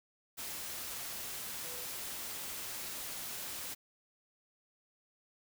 sine tone in noise, 495.2 Hz, B4, 5 cents sharp, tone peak -52 dBFS, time 1.64-1.86 s, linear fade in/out 20 ms, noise white, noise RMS -42 dBFS, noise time 0.37-3.75 s, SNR -13 dB, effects none

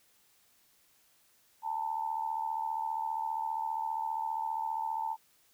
sine tone with amplitude modulation, 890 Hz, A5, 20 cents sharp, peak -28 dBFS, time 1.62-5.17 s, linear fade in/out 50 ms, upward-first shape sine, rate 75 Hz, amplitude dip 75%, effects white hiss -67 dBFS RMS until 5.53 s

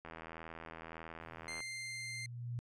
click train, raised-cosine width 0.5 ms, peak -32 dBFS, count 128, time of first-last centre 0.05-1.604 s, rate 81.7 Hz
sine tone with exponential growth, 120 Hz, B2, 49 cents flat, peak -36 dBFS, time 1.21-2.59 s, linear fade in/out 0 ms, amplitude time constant 300 ms
sawtooth tone, 2093 Hz, C7, in tune, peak -38 dBFS, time 1.48-2.26 s, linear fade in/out 2 ms
effects resampled to 24000 Hz

